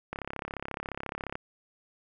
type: click train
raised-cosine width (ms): 0.5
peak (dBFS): -19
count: 43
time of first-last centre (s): 0.13-1.354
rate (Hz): 34.3
effects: none